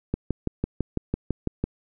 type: click train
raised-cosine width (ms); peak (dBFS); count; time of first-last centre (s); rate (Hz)
3; -11; 10; 0.14-1.64; 6
effects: none